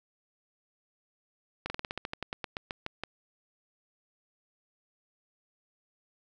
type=slowing click train; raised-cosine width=0.3 ms; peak=-18 dBFS; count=16; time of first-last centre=1.66-3.036 s; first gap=40 ms; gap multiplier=1.11; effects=none